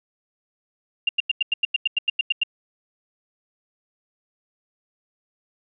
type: tone bursts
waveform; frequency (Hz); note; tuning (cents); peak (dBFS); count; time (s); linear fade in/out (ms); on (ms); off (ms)
sine; 2794; F7; 0; -16; 13; 1.07-2.435; 5; 21; 91
effects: none